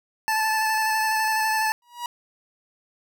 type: tone with vibrato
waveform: 25% pulse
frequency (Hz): 874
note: A5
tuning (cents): -12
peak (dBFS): -17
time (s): 0.28-1.72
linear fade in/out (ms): 0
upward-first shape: square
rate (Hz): 12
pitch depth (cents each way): 14
type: tone with exponential growth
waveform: 45% pulse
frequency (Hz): 962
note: B5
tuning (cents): -46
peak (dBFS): -25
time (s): 1.82-2.06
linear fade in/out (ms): 2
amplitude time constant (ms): 51
effects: none